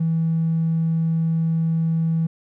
triangle tone, 163.2 Hz, E3, 17 cents flat, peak -14 dBFS, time 0-2.27 s, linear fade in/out 10 ms, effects tanh soft clip ceiling -15 dBFS

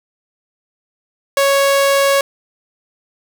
sawtooth tone, 554.4 Hz, C#5, in tune, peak -7 dBFS, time 1.37-2.21 s, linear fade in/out 2 ms, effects none

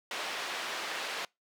white band-pass noise, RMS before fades -37 dBFS, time 0.11-1.25 s, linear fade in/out 2 ms, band 420 to 3100 Hz, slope 12 dB/octave, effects noise-tail reverb RT60 0.2 s tail -25 dB re dry

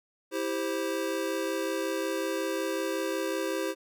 square chord, C major, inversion first, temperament just, 327 / 392.4 / 523.3 Hz, E4 / G4 / C5, -14 / +2 / 0 cents, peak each -34 dBFS, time 0.31-3.75 s, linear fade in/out 50 ms, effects none

